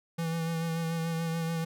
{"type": "tone with vibrato", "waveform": "square", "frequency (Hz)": 164.81, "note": "E3", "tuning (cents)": 0, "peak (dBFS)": -30, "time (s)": [0.18, 1.65], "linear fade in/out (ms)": 10, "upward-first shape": "sine", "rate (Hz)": 6.9, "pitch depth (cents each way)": 25, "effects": []}